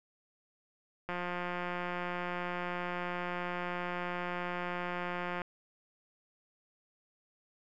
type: click train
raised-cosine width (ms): 0.5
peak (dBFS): -22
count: 767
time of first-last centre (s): 1.09-5.418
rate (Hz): 177
effects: none